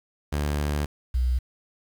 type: tone pair in turn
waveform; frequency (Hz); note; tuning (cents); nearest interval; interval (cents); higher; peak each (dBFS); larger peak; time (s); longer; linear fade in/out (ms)
sawtooth / sine; 73.42 / 62.32; D2 / B1; 0 / +16; minor third; 284; first; -20; neither; 0.32-0.86 / 1.14-1.39; first; 10
effects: 8-bit